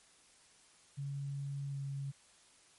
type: tone with pitch glide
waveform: sine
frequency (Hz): 140.1 to 138.57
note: C#3 to C#3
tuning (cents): +19 to 0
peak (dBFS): -37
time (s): 0.97-2.12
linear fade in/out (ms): 20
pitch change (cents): -19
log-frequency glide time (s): 1.69-1.78
effects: white hiss -64 dBFS RMS until 2.78 s + MP3 48 kbps